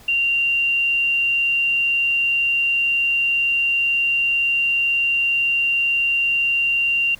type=tone; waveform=sine; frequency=2771 Hz; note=F7; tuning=14 cents flat; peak=-16 dBFS; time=0.08-7.15 s; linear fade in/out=5 ms; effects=pink hiss -47 dBFS RMS until 7.19 s